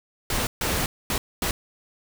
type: noise bursts at uneven times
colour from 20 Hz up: pink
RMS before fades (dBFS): -25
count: 4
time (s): 0.3-0.47 / 0.61-0.86 / 1.1-1.18 / 1.42-1.51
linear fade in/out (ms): 2
effects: none